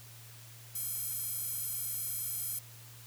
square tone with high-pass filter, 462.6 Hz, A#4, 13 cents flat, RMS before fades -37 dBFS, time 0.75-2.59 s, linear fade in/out 5 ms, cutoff 11000 Hz, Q 1.3, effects added 116 Hz sine -52 dBFS peak until 3.06 s + white hiss -54 dBFS RMS until 3.06 s

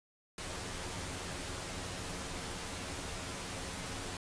pink noise with comb filter, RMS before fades -41 dBFS, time 0.38-4.17 s, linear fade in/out 2 ms, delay 11 ms, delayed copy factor +0.55, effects resampled to 22050 Hz

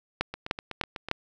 two click trains, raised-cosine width 0.3 ms, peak -9 / -19 dBFS, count 4 / 7, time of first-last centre 0.21-1.114 / 0.34-1.086 s, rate 3.32 / 8.04 Hz, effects none

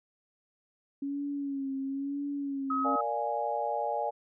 sine tone with vibrato, 277.2 Hz, C#4, in tune, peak -31 dBFS, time 1.02-2.96 s, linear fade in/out 5 ms, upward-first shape sine, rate 1 Hz, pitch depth 49 cents each way
sine tone, 1272 Hz, D#6, 38 cents sharp, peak -28 dBFS, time 2.7-3.01 s, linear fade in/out 5 ms
sine chord, Bb dominant seventh, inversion none, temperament equal, 466.2 / 587.3 / 698.5 / 830.6 Hz, Bb4 / D5 / F5 / Ab5, 0 / 0 / 0 / 0 cents, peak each -37 / -34 / -35 / -32 dBFS, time 2.84-4.11 s, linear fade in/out 20 ms
effects none

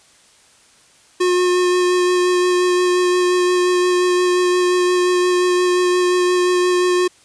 square tone with vibrato, 360 Hz, F#4, 47 cents flat, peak -14 dBFS, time 1.2-7.08 s, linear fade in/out 10 ms, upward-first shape sine, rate 5.7 Hz, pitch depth 12 cents each way, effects white hiss -51 dBFS RMS until 7.24 s + resampled to 22050 Hz

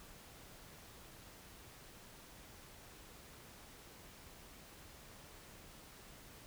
silence, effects pink hiss -57 dBFS RMS until 6.46 s

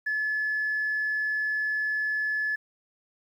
sine tone, 1720 Hz, A6, 40 cents flat, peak -24 dBFS, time 0.06-2.56 s, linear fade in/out 10 ms, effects tanh soft clip ceiling -21 dBFS + 10-bit

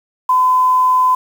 sine tone with quantisation, 1015 Hz, B5, 47 cents sharp, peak -9 dBFS, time 0.29-1.15 s, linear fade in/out 5 ms, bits 6, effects none

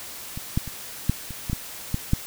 clicks, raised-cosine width 5 ms, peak -20 / -9 / -22 / -7 / -23 / -15 / -12 / -11 / -6 dBFS, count 9, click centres 0.375 / 0.575 / 0.677 / 1.096 / 1.307 / 1.498 / 1.531 / 1.944 / 2.134 s, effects white hiss -38 dBFS RMS until 2.26 s

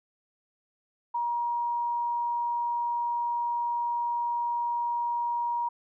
sine tone, 950 Hz, A#5, 33 cents sharp, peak -26 dBFS, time 1.14-5.69 s, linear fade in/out 10 ms, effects none

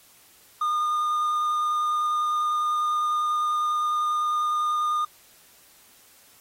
triangle tone with vibrato, 1218 Hz, D#6, 37 cents flat, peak -20 dBFS, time 0.61-5.05 s, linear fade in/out 5 ms, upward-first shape sine, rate 10 Hz, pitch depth 8 cents each way, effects white hiss -55 dBFS RMS until 6.4 s + AAC 48 kbps

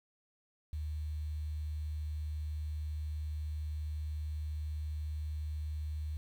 sine tone with quantisation, 76.2 Hz, D#2, 36 cents flat, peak -35 dBFS, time 0.73-6.17 s, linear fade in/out 0 ms, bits 10, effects none

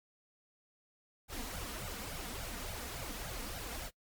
pink noise with flanger, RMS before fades -42 dBFS, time 1.28-3.91 s, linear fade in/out 50 ms, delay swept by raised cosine 1.3 to 4.3 ms, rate 3.5 Hz, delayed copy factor +0.9, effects noise-tail reverb RT60 0.1 s tail -22 dB re dry + MP3 96 kbps

